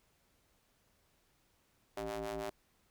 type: ring-modulated tone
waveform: sawtooth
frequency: 110.2 Hz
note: A2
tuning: 3 cents sharp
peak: -31 dBFS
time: 1.97-2.5 s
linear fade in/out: 5 ms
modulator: 499 Hz
effects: pink hiss -73 dBFS RMS until 2.9 s